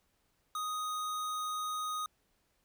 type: tone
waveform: square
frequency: 1246 Hz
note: D#6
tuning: 2 cents sharp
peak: -35 dBFS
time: 0.55-2.06 s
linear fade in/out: 2 ms
effects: pink hiss -75 dBFS RMS until 2.64 s